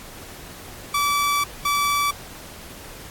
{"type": "tone bursts at uneven times", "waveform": "sawtooth", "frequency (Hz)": 1154, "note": "D6", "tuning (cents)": -31, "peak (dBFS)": -15, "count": 2, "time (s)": [[0.94, 1.44], [1.65, 2.11]], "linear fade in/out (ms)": 5, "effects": ["pink hiss -40 dBFS RMS until 3.1 s", "AAC 64 kbps"]}